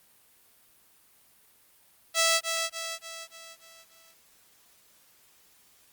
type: tone with echo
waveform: 5% pulse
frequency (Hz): 658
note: E5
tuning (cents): -3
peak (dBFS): -10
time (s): 2.14-2.41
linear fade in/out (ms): 50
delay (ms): 290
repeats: 6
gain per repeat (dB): -6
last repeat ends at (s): 4.15
effects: white hiss -61 dBFS RMS until 5.92 s + Opus 32 kbps